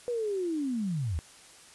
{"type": "linear sweep", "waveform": "sine", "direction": "down", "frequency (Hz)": [493.9, 68.7], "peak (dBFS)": -28, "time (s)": [0.08, 1.19], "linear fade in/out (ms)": 0, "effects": ["white hiss -53 dBFS RMS until 1.74 s", "resampled to 24000 Hz"]}